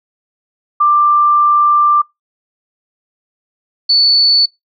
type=tone pair in turn; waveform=sine; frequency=1183 / 4466 Hz; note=D6 / C#8; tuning=+12 / +12 cents; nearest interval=octave + major seventh; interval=2300 cents; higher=second; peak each=-7 dBFS; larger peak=neither; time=0.8-2.02 / 3.89-4.46 s; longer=first; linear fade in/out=10 ms; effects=noise-tail reverb RT60 0.2 s tail -26 dB re dry